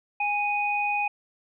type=tone pair together; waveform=sine; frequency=822.5 / 2489 Hz; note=G#5 / D#7; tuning=-17 / 0 cents; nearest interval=octave + perfect fifth; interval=1917 cents; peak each=-26 dBFS; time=0.2-1.08 s; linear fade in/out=5 ms; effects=none